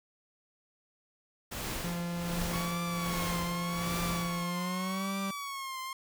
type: noise with tremolo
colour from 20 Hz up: pink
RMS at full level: -36 dBFS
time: 1.51-4.44 s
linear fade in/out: 10 ms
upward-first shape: sine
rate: 1.3 Hz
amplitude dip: 80%
type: tone with pitch glide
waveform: 45% pulse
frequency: 172.8 to 195.09 Hz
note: F3 to G3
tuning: -18 to -8 cents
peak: -33 dBFS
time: 1.84-5.31 s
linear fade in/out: 5 ms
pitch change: +210 cents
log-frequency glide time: 4.43-5.06 s
type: tone with vibrato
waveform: sawtooth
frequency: 1108.7 Hz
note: C#6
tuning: in tune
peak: -33 dBFS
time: 2.53-5.93 s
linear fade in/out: 2 ms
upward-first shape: triangle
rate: 0.84 Hz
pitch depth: 110 cents each way
effects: none